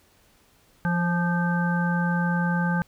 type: harmonic tone with a mistuned harmonic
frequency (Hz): 173.1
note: F3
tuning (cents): -15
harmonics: 1 / 3 / 5 / 7 / 9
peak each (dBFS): -22 / -36 / -31 / -37 / -29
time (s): 0.85-2.82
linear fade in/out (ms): 0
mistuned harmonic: 3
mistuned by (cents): +32
effects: pink hiss -60 dBFS RMS until 2.87 s